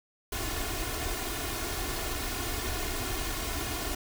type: noise with comb filter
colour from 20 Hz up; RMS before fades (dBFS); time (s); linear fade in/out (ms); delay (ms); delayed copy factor
pink; -33; 0.32-3.95; 5; 2.8; +0.7
effects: none